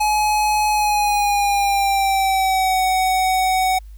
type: tone with pitch glide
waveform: square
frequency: 846 to 749.4 Hz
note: G#5 to F#5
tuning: +32 to +22 cents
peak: -16 dBFS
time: 0-3.79 s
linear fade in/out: 10 ms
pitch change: -210 cents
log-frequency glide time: 0.71-2.79 s
effects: added 51 Hz sine -35 dBFS peak until 3.97 s + white hiss -60 dBFS RMS until 3.97 s